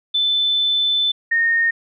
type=tone pair in turn; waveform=sine; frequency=3520 / 1842.7 Hz; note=A7 / A#6; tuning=0 / -21 cents; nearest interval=major seventh; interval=1121 cents; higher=first; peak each=-15 / -14 dBFS; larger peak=second; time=0.14-1.12 / 1.31-1.71 s; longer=first; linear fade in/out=10 ms; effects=none